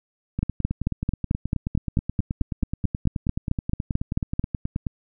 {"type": "two click trains", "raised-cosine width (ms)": 5, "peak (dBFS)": [-13, -9], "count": [43, 19], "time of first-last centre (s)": [[0.39, 4.868], [0.43, 4.395]], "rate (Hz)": [9.38, 4.54], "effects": []}